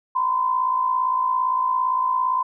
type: tone pair together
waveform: sine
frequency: 968.4 / 1026 Hz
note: B5 / C6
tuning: -34 / -34 cents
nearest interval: minor second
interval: 100 cents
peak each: -26 / -19 dBFS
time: 0.15-2.43 s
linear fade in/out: 10 ms
effects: none